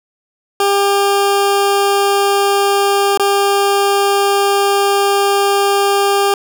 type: tone with dropouts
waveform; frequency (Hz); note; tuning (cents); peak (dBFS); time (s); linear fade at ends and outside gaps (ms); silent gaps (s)
20% pulse; 400; G4; +35; -6; 0.6-6.34; 2; 3.175-3.196
effects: none